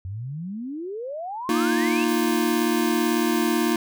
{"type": "exponential sweep", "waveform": "sine", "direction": "up", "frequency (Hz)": [89.2, 2794], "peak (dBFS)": -29, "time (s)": [0.05, 2.04], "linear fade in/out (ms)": 0}
{"type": "chord", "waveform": "square", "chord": "Bb suspended fourth", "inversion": "none", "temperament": "equal", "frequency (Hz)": [233.1, 311.1, 349.2], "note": ["Bb3", "Eb4", "F4"], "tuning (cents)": [0, 0, 0], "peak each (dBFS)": [-25, -25, -25], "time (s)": [1.49, 3.76], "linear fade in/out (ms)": 2}
{"type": "noise", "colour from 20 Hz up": "blue", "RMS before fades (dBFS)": -38, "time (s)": [2.08, 3.73], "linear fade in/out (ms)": 5}
{"effects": []}